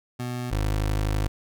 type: tone pair in turn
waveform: 25% pulse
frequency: 123.47 / 52.02 Hz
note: B2 / G#1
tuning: 0 / +4 cents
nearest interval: octave + minor third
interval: 1496 cents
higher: first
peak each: -25 / -19 dBFS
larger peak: second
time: 0.19-0.51 / 0.51-1.28 s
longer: second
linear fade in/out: 10 ms
effects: none